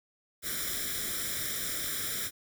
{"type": "noise with comb filter", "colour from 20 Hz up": "white", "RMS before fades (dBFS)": -34, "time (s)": [0.42, 2.31], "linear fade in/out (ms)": 50, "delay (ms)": 0.55, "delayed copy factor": 1, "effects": []}